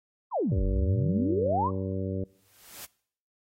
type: exponential two-way sweep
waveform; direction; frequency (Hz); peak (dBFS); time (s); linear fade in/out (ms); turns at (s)
sine; down then up; 1161 to 40.41 to 1161; -24; 0.31-1.71; 50; 0.64
type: harmonic tone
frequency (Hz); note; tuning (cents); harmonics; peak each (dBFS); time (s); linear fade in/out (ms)
95.6; G2; -43; 1 / 2 / 3 / 4 / 5 / 6; -32 / -35 / -37 / -38 / -39 / -40; 0.51-2.24; 5
type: noise with exponential growth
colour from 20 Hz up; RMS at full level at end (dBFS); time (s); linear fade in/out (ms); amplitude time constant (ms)
white; -40; 2.25-2.85; 0; 130
effects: noise-tail reverb RT60 0.6 s tail -22 dB re dry + AAC 48 kbps